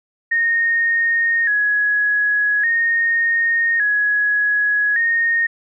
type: tone with vibrato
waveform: sine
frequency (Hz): 1760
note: A6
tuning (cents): 0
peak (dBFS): -14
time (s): 0.31-5.47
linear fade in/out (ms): 10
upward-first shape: square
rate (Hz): 0.43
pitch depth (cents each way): 85
effects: none